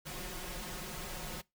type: noise with comb filter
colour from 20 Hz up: pink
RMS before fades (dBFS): -42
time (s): 0.05-1.42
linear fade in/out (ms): 20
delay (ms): 5.5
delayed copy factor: +0.8
effects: noise-tail reverb RT60 0.2 s tail -22 dB re dry